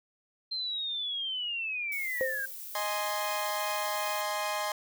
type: linear sweep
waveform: sine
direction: down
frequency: 4160 to 1568 Hz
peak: -31 dBFS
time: 0.51-2.46 s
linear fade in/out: 10 ms
type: noise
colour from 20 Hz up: violet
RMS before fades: -42 dBFS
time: 1.92-4.21 s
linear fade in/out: 0 ms
type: tone with exponential decay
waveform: sine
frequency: 523.3 Hz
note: C5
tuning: in tune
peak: -24 dBFS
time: 2.21-2.52 s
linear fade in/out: 0 ms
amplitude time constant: 67 ms
type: chord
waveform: sawtooth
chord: Ab major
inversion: second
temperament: equal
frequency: 622.3 / 830.6 / 1046.5 Hz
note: Eb5 / Ab5 / C6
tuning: 0 / 0 / 0 cents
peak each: -31 dBFS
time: 2.75-4.72 s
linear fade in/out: 2 ms
effects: none